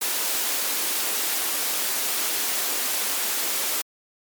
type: high-pass noise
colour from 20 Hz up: white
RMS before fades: -25 dBFS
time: 0.01-3.82 s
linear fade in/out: 10 ms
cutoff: 250 Hz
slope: 24 dB/octave
effects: MP3 96 kbps

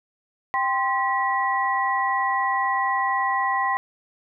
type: tone cluster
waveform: sine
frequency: 788 / 1044 / 1935 Hz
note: G5 / C6 / B6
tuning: +9 / -4 / -36 cents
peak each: -25 / -23 / -26 dBFS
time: 0.54-3.77 s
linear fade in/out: 0 ms
effects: none

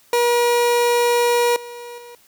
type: tone with level steps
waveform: 30% pulse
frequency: 479.3 Hz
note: A#4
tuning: 48 cents sharp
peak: -12 / -30 / -35 dBFS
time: 0.13-2.15 s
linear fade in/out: 2 ms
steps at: 1.56 / 1.98 s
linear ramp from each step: 2 ms
effects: white hiss -54 dBFS RMS until 2.27 s

